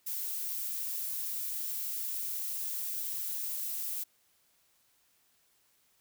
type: noise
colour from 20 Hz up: violet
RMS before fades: -36 dBFS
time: 0.06-4.04 s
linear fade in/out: 10 ms
effects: white hiss -70 dBFS RMS until 6 s